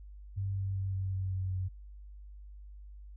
sine tone with pitch steps, 98 / 97.15 / 96.32 / 95.49 / 94.66 / 93.85 / 93.04 Hz, G2 / G2 / G2 / G2 / F#2 / F#2 / F#2, 0 / -15 / -30 / -45 / +40 / +25 / +10 cents, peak -31 dBFS, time 0.36-1.69 s, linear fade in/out 20 ms, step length 190 ms, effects added 50 Hz sine -46 dBFS peak until 3.16 s

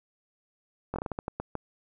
slowing click train, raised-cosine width 1 ms, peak -18 dBFS, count 10, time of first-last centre 0.94-1.553 s, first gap 20 ms, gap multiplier 1.29, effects none

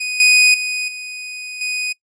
sawtooth tone with level steps, 2489 Hz, D#7, in tune, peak -17 / -5 / -16 / -24 / -16 dBFS, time 0-1.93 s, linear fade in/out 10 ms, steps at 0.2 / 0.54 / 0.88 / 1.61 s, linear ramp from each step 2 ms, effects noise-tail reverb RT60 0.1 s tail -23 dB re dry + resampled to 22050 Hz

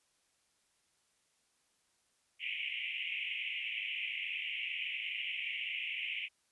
white band-pass noise, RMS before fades -39 dBFS, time 2.39-6.29 s, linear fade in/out 50 ms, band 2100 to 3000 Hz, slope 96 dB/octave, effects white hiss -75 dBFS RMS until 6.51 s + resampled to 24000 Hz

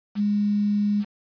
sine tone with quantisation, 206.2 Hz, G#3, 12 cents flat, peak -19 dBFS, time 0.15-1.05 s, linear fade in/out 50 ms, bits 7, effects resampled to 11025 Hz

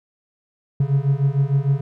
triangle beating tone pair, 135.7 / 142.3 Hz, C#3 / C#3, -36 / +46 cents, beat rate 6.6 Hz, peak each -17 dBFS, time 0.8-1.81 s, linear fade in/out 5 ms, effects none

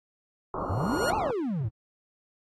white low-pass noise, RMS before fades -32 dBFS, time 0.54-1.31 s, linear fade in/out 2 ms, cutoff 1300 Hz, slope 96 dB/octave
45% pulse tone with exponential growth, 1428 Hz, F6, 38 cents sharp, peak -26 dBFS, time 0.59-1.1 s, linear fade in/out 0 ms, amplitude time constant 110 ms
triangle exponential two-way sweep, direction up then down, 77.78 to 925 to 99.5 Hz, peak -25 dBFS, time 0.69-1.69 s, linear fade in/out 10 ms, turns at 1.16 s
effects AAC 32 kbps

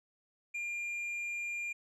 triangle tone with tanh clipping, 2400 Hz, D7, 37 cents sharp, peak -36 dBFS, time 0.54-1.73 s, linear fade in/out 10 ms, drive 8 dB, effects none

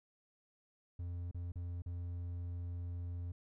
triangle tone with dropouts, 87.31 Hz, F2, in tune, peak -37 dBFS, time 0.99-3.32 s, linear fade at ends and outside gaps 5 ms, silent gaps 1.313-1.345 / 1.52-1.556 / 1.821-1.86 s, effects none

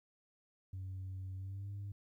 sine tone with pitch glide, 94.3 to 100.49 Hz, F#2 to G2, +33 to +43 cents, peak -39 dBFS, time 0.73-1.92 s, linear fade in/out 5 ms, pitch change +110 cents, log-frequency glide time 1.36-1.7 s, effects tanh soft clip ceiling -39 dBFS + 13-bit

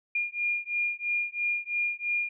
sine beating tone pair, 2415 / 2418 Hz, D7 / D7, +48 / +50 cents, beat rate 3 Hz, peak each -30 dBFS, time 0.15-2.29 s, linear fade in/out 5 ms, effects none

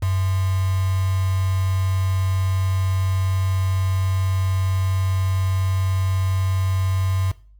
sine tone with quantisation, 94.3 Hz, F#2, 33 cents sharp, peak -18 dBFS, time 0.02-7.32 s, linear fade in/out 10 ms, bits 5, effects noise-tail reverb RT60 0.4 s tail -18 dB re dry + added 50 Hz sine -46 dBFS peak until 7.59 s

